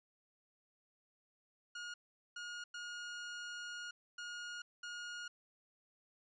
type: tone bursts at uneven times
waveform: sawtooth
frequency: 1433 Hz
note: F6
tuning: 44 cents sharp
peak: -40 dBFS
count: 5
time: 1.75-1.94 / 2.36-2.64 / 2.74-3.91 / 4.18-4.62 / 4.83-5.28 s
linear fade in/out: 5 ms
effects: resampled to 16000 Hz